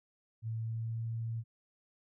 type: tone with pitch glide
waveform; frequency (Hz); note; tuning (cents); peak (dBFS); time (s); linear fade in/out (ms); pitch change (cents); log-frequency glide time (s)
sine; 112.6 to 114.17; A2 to A#2; +40 to -36; -34; 0.42-1.44; 50; +24; 0.58-1.03
effects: none